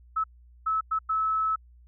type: tone bursts at uneven times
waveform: sine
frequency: 1300 Hz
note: E6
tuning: 24 cents flat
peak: -23 dBFS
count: 4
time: 0.16-0.24 / 0.66-0.81 / 0.91-0.99 / 1.09-1.56 s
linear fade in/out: 10 ms
effects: added 60 Hz sine -51 dBFS peak until 1.87 s